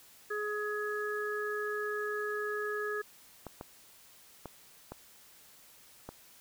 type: harmonic tone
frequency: 419.6 Hz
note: G#4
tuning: 18 cents sharp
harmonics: 1 / 3 / 4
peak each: -35 / -40 / -37 dBFS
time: 0.3-3.02 s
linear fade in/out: 10 ms
type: clicks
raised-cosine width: 1 ms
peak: -27 dBFS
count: 5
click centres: 3.467 / 3.611 / 4.457 / 4.92 / 6.09 s
effects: white hiss -58 dBFS RMS until 6.4 s